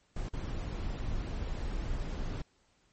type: noise with dropouts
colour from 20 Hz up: brown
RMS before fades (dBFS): -35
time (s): 0.16-2.42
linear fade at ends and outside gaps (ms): 5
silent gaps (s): 0.289-0.334
effects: pink hiss -70 dBFS RMS until 2.92 s + MP3 32 kbps